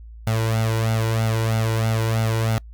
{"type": "tone with flanger", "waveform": "sawtooth", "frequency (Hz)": 112, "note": "A2", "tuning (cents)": 31, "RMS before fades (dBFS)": -21, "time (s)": [0.27, 2.58], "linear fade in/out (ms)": 0, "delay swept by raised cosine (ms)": [1.4, 2.1], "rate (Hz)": 3.1, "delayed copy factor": 0.7, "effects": ["noise-tail reverb RT60 0.1 s tail -25 dB re dry", "added 56 Hz sine -37 dBFS peak until 2.73 s"]}